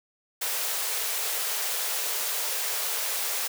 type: high-pass noise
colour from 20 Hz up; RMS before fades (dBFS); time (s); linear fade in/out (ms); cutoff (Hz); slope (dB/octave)
white; -29; 0.41-3.48; 10; 390; 96
effects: none